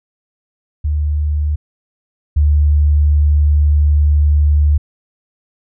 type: tone pair in turn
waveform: sine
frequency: 74.7 / 74.01 Hz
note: D2 / D2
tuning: +30 / +14 cents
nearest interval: unison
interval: 16 cents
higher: first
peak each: -13 / -8 dBFS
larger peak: second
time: 0.84-1.56 / 2.36-4.78 s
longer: second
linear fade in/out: 10 ms
effects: none